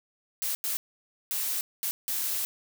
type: noise bursts at uneven times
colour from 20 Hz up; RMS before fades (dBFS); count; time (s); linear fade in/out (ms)
blue; -30; 5; 0.42-0.55 / 0.64-0.77 / 1.31-1.61 / 1.83-1.91 / 2.08-2.45; 0
effects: none